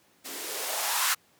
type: noise with band-pass filter sweep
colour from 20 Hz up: violet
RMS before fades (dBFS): -30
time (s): 0.24-1.15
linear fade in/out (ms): 20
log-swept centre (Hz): 250 to 1300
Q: 2.9
effects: pink hiss -63 dBFS RMS until 1.39 s + high-pass 150 Hz 12 dB/octave